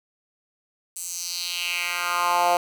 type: tone with high-pass filter sweep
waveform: 10% pulse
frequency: 175.4 Hz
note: F3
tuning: 8 cents sharp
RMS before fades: -25 dBFS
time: 0.96-2.57 s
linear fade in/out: 2 ms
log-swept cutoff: 8500 to 640 Hz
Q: 2.7
effects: none